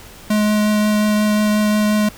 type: tone with vibrato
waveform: square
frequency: 211.2 Hz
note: G#3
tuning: 29 cents sharp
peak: -14 dBFS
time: 0.3-2.09 s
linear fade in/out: 5 ms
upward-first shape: triangle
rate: 5.6 Hz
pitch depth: 10 cents each way
effects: added 50 Hz sine -49 dBFS peak until 2.17 s + pink hiss -40 dBFS RMS until 2.17 s